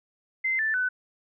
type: tone with pitch steps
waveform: sine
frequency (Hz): 2072 / 1762.6 / 1499.4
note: C7 / A6 / F#6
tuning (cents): -17 / +3 / +23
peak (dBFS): -23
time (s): 0.44-0.89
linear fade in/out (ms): 10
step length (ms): 150
effects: none